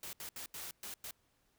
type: noise bursts at uneven times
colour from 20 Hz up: white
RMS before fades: -45 dBFS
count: 6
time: 0.03-0.13 / 0.2-0.29 / 0.36-0.46 / 0.54-0.71 / 0.83-0.94 / 1.04-1.11 s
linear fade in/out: 2 ms
effects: pink hiss -75 dBFS RMS until 1.58 s